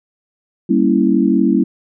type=chord; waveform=sine; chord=G diminished seventh; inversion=none; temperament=equal; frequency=196 / 233.1 / 277.2 / 329.6 Hz; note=G3 / Bb3 / Db4 / Fb4; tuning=0 / 0 / 0 / 0 cents; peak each=-16 dBFS; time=0.69-1.64 s; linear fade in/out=10 ms; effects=none